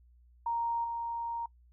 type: tone with level steps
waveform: sine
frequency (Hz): 932.3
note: A#5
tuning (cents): 0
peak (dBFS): -29 / -33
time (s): 0.46-1.46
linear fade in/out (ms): 5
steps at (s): 0.84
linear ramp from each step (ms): 5
effects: noise-tail reverb RT60 0.1 s tail -23 dB re dry + added 60 Hz sine -58 dBFS peak until 1.72 s